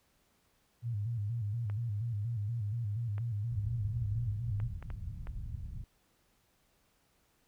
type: tone with vibrato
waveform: sine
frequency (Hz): 110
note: A2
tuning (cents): 0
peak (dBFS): -32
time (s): 0.82-4.71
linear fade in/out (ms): 50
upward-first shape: square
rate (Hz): 4.2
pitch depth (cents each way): 120
type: clicks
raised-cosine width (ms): 0.5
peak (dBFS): -33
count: 6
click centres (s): 1.699 / 3.181 / 4.601 / 4.826 / 4.903 / 5.271
type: low-pass noise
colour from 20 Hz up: white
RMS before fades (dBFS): -41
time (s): 3.51-5.84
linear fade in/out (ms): 2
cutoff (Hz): 110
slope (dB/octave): 24
effects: pink hiss -72 dBFS RMS until 7.47 s